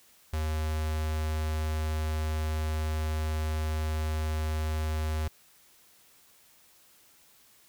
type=tone with notch filter; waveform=square; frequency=77.9 Hz; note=D#2; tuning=3 cents sharp; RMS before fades=-30 dBFS; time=0.33-5.28 s; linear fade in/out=5 ms; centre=280 Hz; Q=1.5; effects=white hiss -60 dBFS RMS until 7.68 s